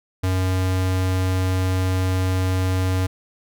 square tone, 93 Hz, F#2, 9 cents sharp, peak -19 dBFS, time 0.23-3.07 s, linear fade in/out 10 ms, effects none

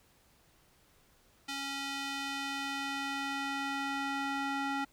square tone with band-pass filter sweep, 276.3 Hz, C#4, 6 cents flat, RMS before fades -36 dBFS, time 1.48-4.85 s, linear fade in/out 10 ms, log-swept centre 3600 to 1300 Hz, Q 0.8, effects pink hiss -66 dBFS RMS until 4.92 s

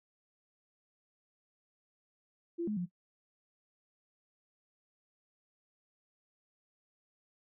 sine tone with pitch steps, 340.7 / 211.1 / 177.6 Hz, F4 / G#3 / F3, -43 / +29 / +29 cents, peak -32 dBFS, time 2.58-2.862 s, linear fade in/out 20 ms, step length 94 ms, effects noise-tail reverb RT60 0.1 s tail -18 dB re dry

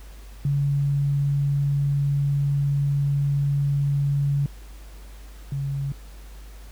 sine tone pair in turn, 141.4 / 138.57 Hz, C#3 / C#3, +35 / 0 cents, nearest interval unison, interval 35 cents, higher first, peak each -19 / -24 dBFS, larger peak first, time 0.45-4.46 / 5.52-5.92 s, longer first, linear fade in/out 2 ms, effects added 50 Hz sine -39 dBFS peak until 6.71 s + pink hiss -51 dBFS RMS until 6.71 s

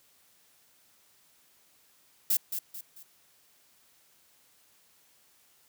violet noise with echo, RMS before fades -25 dBFS, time 2.3-2.37 s, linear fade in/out 5 ms, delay 220 ms, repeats 3, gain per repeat -8 dB, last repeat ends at 3.03 s, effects white hiss -64 dBFS RMS until 5.68 s + high-pass 60 Hz 12 dB/octave

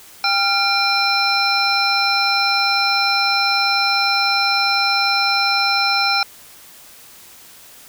sine tone cluster, 796 / 1385 / 2391 / 4082 / 5330 Hz, G5 / F6 / D7 / C8 / E8, +26 / -15 / +30 / -44 / +18 cents, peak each -21 dBFS, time 0.24-6.23 s, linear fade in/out 2 ms, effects white hiss -43 dBFS RMS until 7.88 s

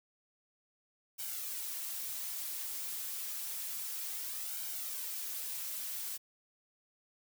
blue noise with flanger, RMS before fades -40 dBFS, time 1.18-6.18 s, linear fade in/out 20 ms, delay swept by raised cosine 1.3 to 7.3 ms, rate 0.29 Hz, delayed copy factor +0.6, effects none

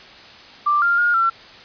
sine tone with pitch steps, 1179 / 1395 / 1425 / 1351 Hz, D6 / F6 / F6 / E6, +6 / -2 / +34 / +42 cents, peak -14 dBFS, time 0.66-1.3 s, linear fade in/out 10 ms, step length 160 ms, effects white hiss -42 dBFS RMS until 1.64 s + resampled to 11025 Hz

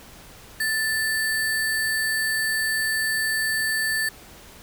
sine tone with sample-and-hold, 1760 Hz, A6, in tune, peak -21 dBFS, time 0.6-4.09 s, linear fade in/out 5 ms, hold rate 6300 Hz, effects pink hiss -46 dBFS RMS until 4.62 s

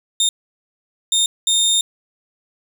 25% pulse tone bursts at uneven times, 3651 Hz, A#7, 37 cents flat, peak -10 dBFS, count 3, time 0.2-0.29 / 1.12-1.26 / 1.47-1.81 s, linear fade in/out 2 ms, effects none

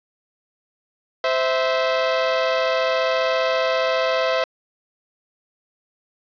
sawtooth tone pair together, 519.1 / 654 Hz, C5 / E5, -14 / -14 cents, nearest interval major third, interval 400 cents, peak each -17 dBFS, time 1.24-4.44 s, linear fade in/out 2 ms, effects resampled to 11025 Hz + 7-bit

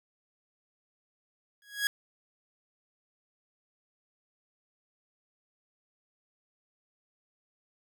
sawtooth tone with exponential growth, 1658 Hz, G#6, 3 cents flat, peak -19 dBFS, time 1.62-1.87 s, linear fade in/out 1 ms, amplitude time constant 53 ms, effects none

